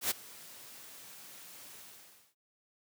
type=noise with ADSR envelope; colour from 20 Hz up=white; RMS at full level=-29 dBFS; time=0.01-2.35 s; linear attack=96 ms; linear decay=16 ms; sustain=-22 dB; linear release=570 ms; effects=high-pass 100 Hz 12 dB/octave